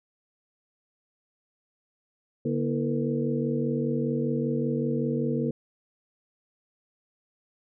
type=tone cluster; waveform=sine; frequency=142.1 / 239.1 / 324.8 / 451 / 496.1 Hz; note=C#3 / A#3 / E4 / A4 / B4; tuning=+43 / +44 / -26 / +43 / +8 cents; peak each=-30 / -28 / -33 / -31 / -35 dBFS; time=2.45-5.51 s; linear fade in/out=5 ms; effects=none